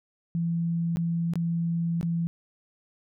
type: tone with dropouts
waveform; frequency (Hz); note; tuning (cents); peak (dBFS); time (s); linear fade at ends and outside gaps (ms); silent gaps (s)
sine; 168.2; E3; +35; -24; 0.35-2.27; 0; 0.96-0.97 / 1.336-1.356 / 2.011-2.029
effects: none